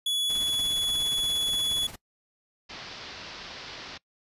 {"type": "tone", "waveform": "45% pulse", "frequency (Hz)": 3397, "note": "G#7", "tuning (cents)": 38, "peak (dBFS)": -25, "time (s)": [0.06, 1.87], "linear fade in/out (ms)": 5}
{"type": "noise with tremolo", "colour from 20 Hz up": "pink", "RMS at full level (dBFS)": -40, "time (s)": [0.29, 1.96], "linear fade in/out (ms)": 10, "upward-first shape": "sine", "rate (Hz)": 17, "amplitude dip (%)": 55}
{"type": "low-pass noise", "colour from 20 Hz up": "white", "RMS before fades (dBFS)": -42, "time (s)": [2.69, 3.98], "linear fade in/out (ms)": 10, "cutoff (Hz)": 5200, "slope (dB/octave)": 48}
{"effects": ["noise-tail reverb RT60 0.1 s tail -22 dB re dry", "resampled to 32000 Hz"]}